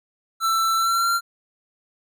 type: tone with pitch glide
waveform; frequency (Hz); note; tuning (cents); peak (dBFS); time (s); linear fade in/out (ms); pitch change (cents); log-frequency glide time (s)
square; 1334 to 1376.3; E6 to F6; +20 to -26; -19; 0.4-1.21; 50; +54; 0.76-1.1
effects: none